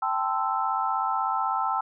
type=chord; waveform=sine; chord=A minor seventh; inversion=third; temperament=equal with one note detuned; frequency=784 / 880 / 1036.9 / 1318.5 Hz; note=G5 / A5 / C6 / E6; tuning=0 / 0 / -16 / 0 cents; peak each=-29 / -29 / -31 / -28 dBFS; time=0.02-1.81 s; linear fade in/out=5 ms; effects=none